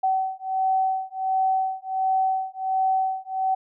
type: beating tone pair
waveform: sine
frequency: 760 / 761.4 Hz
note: F#5 / F#5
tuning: +46 / +49 cents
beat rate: 1.4 Hz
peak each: -24 dBFS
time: 0.03-3.55 s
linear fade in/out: 10 ms
effects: none